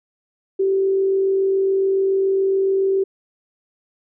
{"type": "tone with frequency modulation", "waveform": "sine", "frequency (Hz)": 386.6, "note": "G4", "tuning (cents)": -24, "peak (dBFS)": -15, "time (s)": [0.59, 3.04], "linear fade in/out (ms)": 10, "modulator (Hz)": 47.1, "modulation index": 0.21, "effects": []}